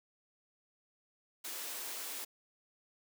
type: high-pass noise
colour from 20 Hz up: white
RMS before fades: -42 dBFS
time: 1.44-2.25 s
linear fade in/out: 10 ms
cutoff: 250 Hz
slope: 96 dB/octave
effects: none